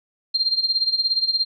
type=tone with tremolo; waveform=sine; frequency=4186 Hz; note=C8; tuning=in tune; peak=-15 dBFS; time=0.34-1.45 s; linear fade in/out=10 ms; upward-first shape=sine; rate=17 Hz; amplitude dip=80%; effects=none